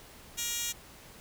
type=tone with high-pass filter; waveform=10% pulse; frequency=473.1 Hz; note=A#4; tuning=26 cents sharp; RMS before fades=-34 dBFS; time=0.37-0.73 s; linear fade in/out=20 ms; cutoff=4600 Hz; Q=1.5; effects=pink hiss -52 dBFS RMS until 1.2 s